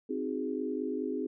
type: chord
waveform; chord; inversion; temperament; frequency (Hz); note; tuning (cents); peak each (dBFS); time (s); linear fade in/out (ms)
sine; Ab dominant seventh; first; equal; 261.6 / 311.1 / 370 / 415.3; C4 / Eb4 / Gb4 / Ab4; 0 / 0 / 0 / 0; -35 / -37 / -39 / -36; 0.09-1.27; 10
effects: none